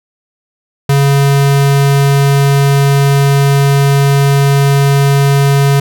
square tone, 139.7 Hz, C#3, 14 cents sharp, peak -7 dBFS, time 0.89-5.8 s, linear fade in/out 5 ms, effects none

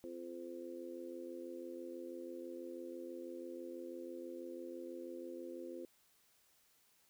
harmonic tone, 86.1 Hz, F2, 24 cents flat, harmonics 3 / 4 / 5 / 6, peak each -52 / -47 / -57 / -50 dBFS, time 0.04-5.85 s, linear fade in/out 0 ms, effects white hiss -72 dBFS RMS until 7.09 s

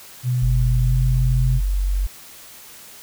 sine tone with pitch glide, 124.9 to 128.12 Hz, B2 to C3, +20 to -36 cents, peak -17 dBFS, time 0.23-1.61 s, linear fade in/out 50 ms, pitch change +44 cents, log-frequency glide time 0.88-0.93 s
sine tone, 47 Hz, F#1, 28 cents sharp, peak -17 dBFS, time 0.42-2.07 s, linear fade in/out 10 ms
effects white hiss -42 dBFS RMS until 3.02 s

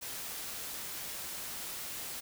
white noise, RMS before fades -41 dBFS, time 0.01-2.21 s, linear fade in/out 20 ms, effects none

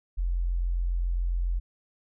sine tone, 43.65 Hz, F1, in tune, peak -24 dBFS, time 0.17-1.6 s, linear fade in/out 20 ms, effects none

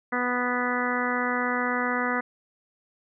harmonic tone, 246.9 Hz, B3, in tune, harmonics 1 / 2 / 3 / 4 / 5 / 6 / 7 / 8, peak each -30 / -32 / -34 / -33 / -31 / -32 / -33 / -32 dBFS, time 0.12-2.21 s, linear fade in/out 10 ms, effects none

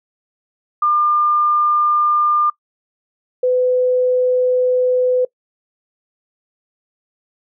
sine tone pair in turn, 1200 / 503.2 Hz, D6 / B4, +37 / +32 cents, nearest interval octave + minor third, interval 1505 cents, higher first, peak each -12 dBFS, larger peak neither, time 0.82-2.5 / 3.43-5.25 s, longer second, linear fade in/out 5 ms, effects noise-tail reverb RT60 0.1 s tail -23 dB re dry

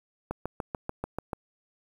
click train, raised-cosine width 1 ms, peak -17 dBFS, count 8, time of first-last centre 0.31-1.332 s, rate 6.85 Hz, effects 8-bit

